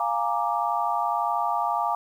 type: chord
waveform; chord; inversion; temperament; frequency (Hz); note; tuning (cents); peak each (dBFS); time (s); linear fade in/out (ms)
sine; Bb dominant seventh; second; equal; 698.5 / 830.6 / 932.3 / 1174.7; F5 / Ab5 / Bb5 / D6; 0 / 0 / 0 / 0; -28; 0-1.95; 2
effects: 9-bit